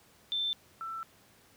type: tone pair in turn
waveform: sine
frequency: 3552 / 1332.8 Hz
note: A7 / E6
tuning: +16 / +19 cents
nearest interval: octave + perfect fourth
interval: 1697 cents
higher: first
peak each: -29 / -36 dBFS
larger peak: first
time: 0.32-0.53 / 0.81-1.03 s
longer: second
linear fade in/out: 0 ms
effects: pink hiss -61 dBFS RMS until 1.56 s + high-pass 80 Hz 12 dB/octave